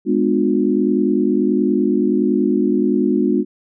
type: chord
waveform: sine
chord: G# diminished seventh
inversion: none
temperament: just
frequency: 207.7 / 249.2 / 299 / 358.8 Hz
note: G#3 / B3 / D4 / F4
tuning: 0 / +16 / +31 / +47 cents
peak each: -19 dBFS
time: 0.05-3.45 s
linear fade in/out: 50 ms
effects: none